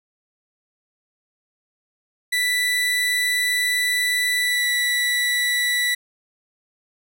30% pulse tone with pitch glide, 1975.5 to 1960.7 Hz, B6 to B6, 0 to -13 cents, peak -16 dBFS, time 2.32-5.95 s, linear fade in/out 10 ms, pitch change -13 cents, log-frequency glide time 4.38-4.7 s, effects none

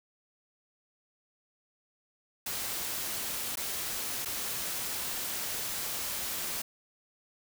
white noise with dropouts, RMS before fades -35 dBFS, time 2.46-6.62 s, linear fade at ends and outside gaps 5 ms, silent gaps 3.557-3.571 / 4.25-4.256 s, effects none

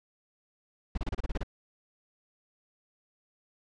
brown noise bursts, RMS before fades -30 dBFS, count 9, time 0.95-1.433 s, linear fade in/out 5 ms, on 27 ms, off 30 ms, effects low-pass 5000 Hz 12 dB/octave

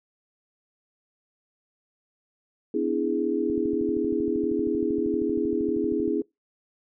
sine chord, E dominant seventh, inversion second, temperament equal with one note detuned, 252.1 / 293.7 / 329.6 / 415.3 Hz, B3 / D4 / E4 / G#4, +36 / 0 / 0 / 0 cents, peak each -30 / -29 / -27 / -27 dBFS, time 2.74-6.22 s, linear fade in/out 5 ms
click train, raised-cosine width 3 ms, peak -26 dBFS, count 34, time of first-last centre 3.5-6.078 s, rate 12.8 Hz
effects noise-tail reverb RT60 0.2 s tail -25 dB re dry

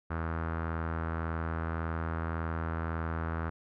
sawtooth tone with low-pass filter, 81.8 Hz, E2, 13 cents flat, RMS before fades -34 dBFS, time 0.1-3.5 s, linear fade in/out 10 ms, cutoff 1400 Hz, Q 3.4, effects none

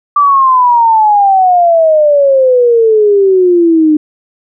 sine exponential sweep, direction down, 1174.7 to 301 Hz, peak -4 dBFS, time 0.16-3.97 s, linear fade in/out 5 ms, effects none

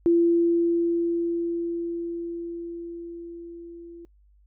sine tone with level ramp, 340 Hz, F4, 46 cents flat, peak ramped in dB -15 to -40 dBFS, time 0.06-4.05 s, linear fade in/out 0 ms, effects noise-tail reverb RT60 0.1 s tail -23 dB re dry + added 50 Hz sine -55 dBFS peak until 4.46 s

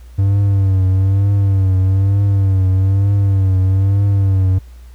triangle tone with vibrato, 97 Hz, G2, 18 cents flat, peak -8 dBFS, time 0.18-4.59 s, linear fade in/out 10 ms, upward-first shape triangle, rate 1.1 Hz, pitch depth 67 cents each way, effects added 60 Hz sine -34 dBFS peak until 4.94 s + pink hiss -52 dBFS RMS until 4.94 s

